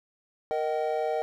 triangle chord, Eb major, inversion second, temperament equal with one note detuned, 466.2 / 622.3 / 765.6 Hz, Bb4 / Eb5 / G5, 0 / 0 / -41 cents, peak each -28 / -28 / -29 dBFS, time 0.51-1.22 s, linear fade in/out 0 ms, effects none

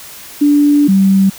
sine tone pair in turn, 290.9 / 193.67 Hz, D4 / G3, -16 / -21 cents, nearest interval perfect fifth, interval 705 cents, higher first, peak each -6 dBFS, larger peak neither, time 0.41-0.88 / 0.88-1.3 s, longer first, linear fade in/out 10 ms, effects white hiss -33 dBFS RMS until 1.38 s

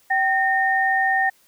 sine tone pair together, 771.1 / 1834 Hz, G5 / A#6, -29 / -29 cents, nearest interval octave + minor third, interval 1500 cents, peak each -20 / -19 dBFS, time 0.1-1.3 s, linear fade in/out 10 ms, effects white hiss -58 dBFS RMS until 1.47 s

